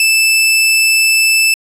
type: tone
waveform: sawtooth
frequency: 2637 Hz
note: E7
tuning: in tune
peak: -5 dBFS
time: 0-1.54 s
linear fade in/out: 2 ms
effects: resampled to 32000 Hz